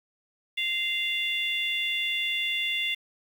harmonic tone, 695 Hz, F5, 9 cents flat, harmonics 3 / 4 / 5, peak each -30 / -30 / -30 dBFS, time 0.57-2.95 s, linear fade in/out 10 ms, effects 8-bit

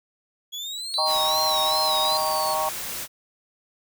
35% pulse exponential two-way sweep, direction up then down, 3322 to 5760 to 4368 Hz, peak -29 dBFS, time 0.52-2.55 s, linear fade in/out 20 ms, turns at 1.36 s
sine tone with vibrato, 3951 Hz, B7, in tune, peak -23 dBFS, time 0.94-2.17 s, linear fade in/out 0 ms, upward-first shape sine, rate 2.6 Hz, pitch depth 88 cents each way
sine chord, Eb dominant seventh, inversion none, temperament equal, 622.3 / 784 / 932.3 / 1108.7 Hz, Eb5 / G5 / Bb5 / Db6, 0 / 0 / 0 / 0 cents, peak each -28 dBFS, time 0.98-2.69 s, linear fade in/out 2 ms
white noise, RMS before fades -32 dBFS, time 1.05-3.08 s, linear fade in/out 50 ms
effects none

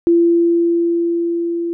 sine tone with level ramp, 340 Hz, F4, 46 cents flat, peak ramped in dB -8 to -18 dBFS, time 0.07-1.73 s, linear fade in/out 0 ms, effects none

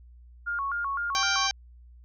sine tone with vibrato, 1250 Hz, D#6, 8 cents sharp, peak -27 dBFS, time 0.46-1.48 s, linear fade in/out 20 ms, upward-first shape square, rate 3.9 Hz, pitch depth 210 cents each way
harmonic tone, 784 Hz, G5, in tune, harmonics 1 / 2 / 3 / 4 / 5 / 6 / 7 / 8, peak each -33 / -33 / -33 / -33 / -33 / -33 / -33 / -33 dBFS, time 1.15-1.51 s, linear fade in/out 0 ms
effects added 60 Hz sine -48 dBFS peak until 2.04 s

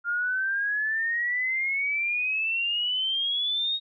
sine exponential sweep, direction up, 1396.9 to 3768 Hz, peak -24 dBFS, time 0.04-3.8 s, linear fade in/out 50 ms, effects none

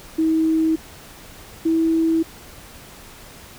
sine tone pair in turn, 320 / 325.6 Hz, D#4 / E4, +49 / -21 cents, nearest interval unison, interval 30 cents, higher second, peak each -15 dBFS, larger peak neither, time 0.18-0.76 / 1.65-2.23 s, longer neither, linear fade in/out 10 ms, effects pink hiss -42 dBFS RMS until 3.58 s

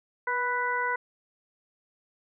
harmonic tone with a mistuned harmonic, 494.3 Hz, B4, 1 cent sharp, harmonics 1 / 2 / 3 / 4, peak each -35 / -29 / -30 / -33 dBFS, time 0.27-0.96 s, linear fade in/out 5 ms, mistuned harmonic 1, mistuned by -29 cents, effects none

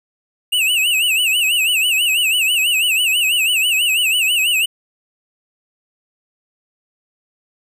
square tone with vibrato, 2744 Hz, F7, 31 cents flat, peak -14 dBFS, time 0.52-4.66 s, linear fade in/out 10 ms, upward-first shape sine, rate 6.1 Hz, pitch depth 150 cents each way, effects none

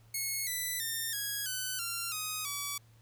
5% pulse tone with pitch steps, 2183 / 1990.3 / 1814.6 / 1654.4 / 1508.4 / 1375.2 / 1253.8 / 1143.1 Hz, C#7 / B6 / A#6 / G#6 / F#6 / F6 / D#6 / D6, -27 / +13 / -47 / -7 / +33 / -27 / +13 / -47 cents, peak -23 dBFS, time 0.14-2.78 s, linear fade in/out 5 ms, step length 330 ms, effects added 113 Hz sine -58 dBFS peak until 3.01 s + pink hiss -67 dBFS RMS until 3.01 s

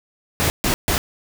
pink noise bursts, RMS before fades -19 dBFS, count 3, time 0.4-0.98 s, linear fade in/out 0 ms, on 100 ms, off 140 ms, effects none

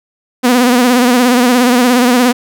sawtooth tone with vibrato, 246.9 Hz, B3, in tune, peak -3 dBFS, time 0.43-2.33 s, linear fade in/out 20 ms, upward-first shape sine, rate 17 Hz, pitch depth 66 cents each way, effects none

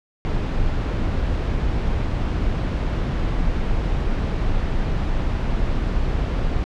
brown noise, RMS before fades -21 dBFS, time 0.25-6.64 s, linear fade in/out 0 ms, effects low-pass 4000 Hz 12 dB/octave

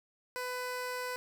15% pulse tone, 500 Hz, B4, 21 cents sharp, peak -29 dBFS, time 0.36-1.16 s, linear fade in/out 0 ms, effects none

